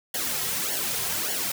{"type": "noise with flanger", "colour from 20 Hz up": "white", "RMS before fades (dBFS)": -28, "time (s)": [0.14, 1.52], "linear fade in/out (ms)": 5, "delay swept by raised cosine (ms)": [0.8, 3.5], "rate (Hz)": 1.7, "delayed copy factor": -0.8, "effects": []}